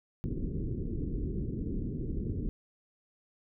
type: low-pass noise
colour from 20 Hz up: pink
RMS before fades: -34 dBFS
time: 0.24-2.49 s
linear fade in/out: 0 ms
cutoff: 400 Hz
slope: 48 dB/octave
effects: none